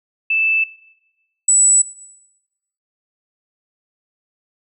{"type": "tone pair in turn", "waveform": "sine", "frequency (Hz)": [2637, 7902], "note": ["E7", "B8"], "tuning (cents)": [0, 0], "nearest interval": "octave + perfect fifth", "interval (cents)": 1900, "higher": "second", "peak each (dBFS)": [-14, -9], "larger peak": "second", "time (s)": [[0.3, 0.64], [1.48, 1.82]], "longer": "neither", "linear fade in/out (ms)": 5, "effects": ["noise-tail reverb RT60 1.0 s tail -20 dB re dry"]}